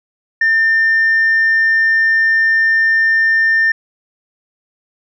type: tone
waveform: sine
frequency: 1800 Hz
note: A6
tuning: 39 cents sharp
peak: -8 dBFS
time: 0.41-3.72 s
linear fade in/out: 5 ms
effects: tanh soft clip ceiling -7 dBFS